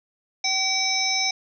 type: harmonic tone with a mistuned harmonic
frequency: 763 Hz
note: G5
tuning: 47 cents flat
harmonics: 1 / 3 / 5 / 7 / 8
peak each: -30 / -26 / -30 / -24 / -29 dBFS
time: 0.44-1.31 s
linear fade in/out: 5 ms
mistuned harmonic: 5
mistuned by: +17 cents
effects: none